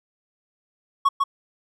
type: tone with echo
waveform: triangle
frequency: 1108.7 Hz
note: C#6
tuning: in tune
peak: -12 dBFS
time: 1.05-1.09 s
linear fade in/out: 10 ms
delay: 150 ms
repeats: 1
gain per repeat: -3 dB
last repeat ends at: 1.24 s
effects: none